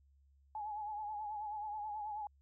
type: tone with vibrato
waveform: sine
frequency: 844 Hz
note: G#5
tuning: 28 cents sharp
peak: -39 dBFS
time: 0.55-2.27 s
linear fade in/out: 2 ms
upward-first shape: triangle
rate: 9.3 Hz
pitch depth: 66 cents each way
effects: added 69 Hz sine -65 dBFS peak until 2.41 s